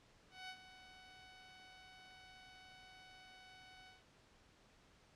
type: tone with ADSR envelope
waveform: 10% pulse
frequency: 747 Hz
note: F#5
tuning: 16 cents sharp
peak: -38 dBFS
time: 0.3-4.04 s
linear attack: 190 ms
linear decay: 67 ms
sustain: -12 dB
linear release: 160 ms
effects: pink hiss -68 dBFS RMS until 5.15 s + low-pass 6000 Hz 12 dB/octave